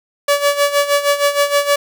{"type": "tone with tremolo", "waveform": "sawtooth", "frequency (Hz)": 573, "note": "D5", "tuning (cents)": -43, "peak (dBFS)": -6, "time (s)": [0.28, 1.76], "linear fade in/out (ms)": 5, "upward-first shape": "sine", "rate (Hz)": 6.4, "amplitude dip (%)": 75, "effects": []}